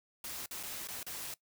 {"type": "noise with dropouts", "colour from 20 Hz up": "white", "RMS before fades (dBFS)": -42, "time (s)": [0.24, 1.34], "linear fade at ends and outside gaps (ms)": 2, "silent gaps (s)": [[0.46, 0.51], [0.63, 0.634], [0.873, 0.885], [1.03, 1.065]], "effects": ["noise-tail reverb RT60 0.1 s tail -20 dB re dry"]}